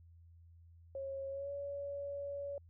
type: tone with pitch glide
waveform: sine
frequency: 544 to 565.1 Hz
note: C#5 to C#5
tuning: -33 to +33 cents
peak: -39 dBFS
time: 0.95-2.58 s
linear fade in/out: 2 ms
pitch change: +66 cents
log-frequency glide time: 1.29-1.51 s
effects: added 84 Hz sine -57 dBFS peak until 2.69 s